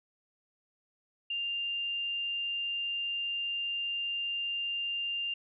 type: tone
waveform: sine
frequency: 2795 Hz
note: F7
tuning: 1 cent sharp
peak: -31 dBFS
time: 1.3-5.34 s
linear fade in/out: 5 ms
effects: none